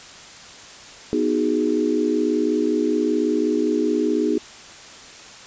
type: chord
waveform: sine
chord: G# minor seventh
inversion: first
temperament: equal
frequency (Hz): 246.9 / 311.1 / 370 / 415.3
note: B3 / D#4 / F#4 / G#4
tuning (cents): 0 / 0 / 0 / 0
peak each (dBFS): -24 / -21 / -26 / -23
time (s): 1.13-4.38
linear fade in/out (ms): 0
effects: white hiss -41 dBFS RMS until 5.46 s + resampled to 16000 Hz